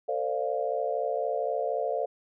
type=chord; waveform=sine; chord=D minor seventh; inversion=second; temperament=equal with one note detuned; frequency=450 / 523.3 / 587.3 / 698.5 Hz; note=A4 / C5 / D5 / F5; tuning=+39 / 0 / 0 / 0 cents; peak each=-32 dBFS; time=0.08-2.06 s; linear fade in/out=10 ms; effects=none